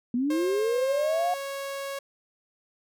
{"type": "linear sweep", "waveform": "sine", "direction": "up", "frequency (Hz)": [233.1, 728], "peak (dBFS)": -23, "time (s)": [0.14, 1.34], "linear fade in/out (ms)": 2}
{"type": "tone with pitch glide", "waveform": "sawtooth", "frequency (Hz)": [534, 552.2], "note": ["C5", "C#5"], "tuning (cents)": [35, -7], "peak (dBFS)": -28, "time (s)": [0.3, 1.99], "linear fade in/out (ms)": 5, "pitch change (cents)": 58, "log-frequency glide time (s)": [0.97, 1.14]}
{"effects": []}